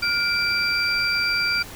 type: tone cluster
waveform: sine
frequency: 1416 / 2340 / 4727 Hz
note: F6 / D7 / D8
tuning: +23 / -7 / +10 cents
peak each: -24 dBFS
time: 0.02-1.63 s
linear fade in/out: 10 ms
effects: pink hiss -39 dBFS RMS until 1.75 s